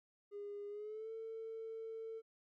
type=tone with pitch glide; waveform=triangle; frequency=408.4 to 447.9 Hz; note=G#4 to A4; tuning=-29 to +31 cents; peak=-40 dBFS; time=0.31-2.22 s; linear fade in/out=50 ms; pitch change=+160 cents; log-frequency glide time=0.68-1.11 s; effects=tanh soft clip ceiling -41 dBFS